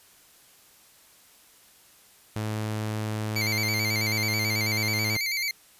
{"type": "tone", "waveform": "sawtooth", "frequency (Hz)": 107.9, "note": "A2", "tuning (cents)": -33, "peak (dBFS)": -24, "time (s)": [2.36, 5.17], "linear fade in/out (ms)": 0}
{"type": "tone with vibrato", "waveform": "25% pulse", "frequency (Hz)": 2189, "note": "C#7", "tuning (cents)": -22, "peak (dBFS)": -22, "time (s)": [3.36, 5.51], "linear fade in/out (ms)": 2, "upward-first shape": "square", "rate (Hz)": 9.2, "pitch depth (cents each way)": 70}
{"effects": ["white hiss -56 dBFS RMS until 5.79 s", "resampled to 32000 Hz"]}